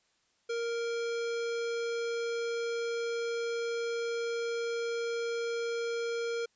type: tone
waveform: square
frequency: 466.2 Hz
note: A#4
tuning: in tune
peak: -32 dBFS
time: 0.49-6.46 s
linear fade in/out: 10 ms
effects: white hiss -72 dBFS RMS until 6.55 s + resampled to 16000 Hz